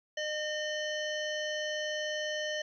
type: harmonic tone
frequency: 609 Hz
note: D#5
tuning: 37 cents flat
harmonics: 1 / 3 / 5 / 7 / 9 / 10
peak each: -35 / -37 / -39 / -50 / -50 / -47 dBFS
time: 0.17-2.62 s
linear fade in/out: 5 ms
effects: 12-bit